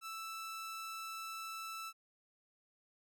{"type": "tone", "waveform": "sawtooth", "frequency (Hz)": 1321, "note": "E6", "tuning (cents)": 3, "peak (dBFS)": -39, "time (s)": [0.01, 1.93], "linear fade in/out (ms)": 50, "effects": []}